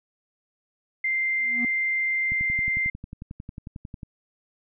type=tone; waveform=sine; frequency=2091 Hz; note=C7; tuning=2 cents flat; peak=-22 dBFS; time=1.04-2.9 s; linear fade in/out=5 ms
type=tone with exponential growth; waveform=triangle; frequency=240.6 Hz; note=B3; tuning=45 cents flat; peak=-22 dBFS; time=1.37-1.65 s; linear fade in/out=2 ms; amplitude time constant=60 ms
type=click train; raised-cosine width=5 ms; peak=-24 dBFS; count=20; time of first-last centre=2.32-4.032 s; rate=11.1 Hz
effects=none